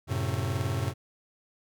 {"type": "chord", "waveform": "45% pulse", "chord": "F# diminished", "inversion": "none", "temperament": "just", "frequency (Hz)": [92.5, 111, 133.2], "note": ["F#2", "A2", "C3"], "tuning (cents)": [0, 16, 31], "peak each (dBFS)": -32, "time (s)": [0.07, 0.94], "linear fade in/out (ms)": 50, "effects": []}